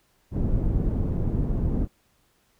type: low-pass noise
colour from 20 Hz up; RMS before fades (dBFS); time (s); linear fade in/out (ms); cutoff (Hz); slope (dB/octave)
pink; -24; 0.31-1.88; 50; 260; 12
effects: pink hiss -66 dBFS RMS until 2.59 s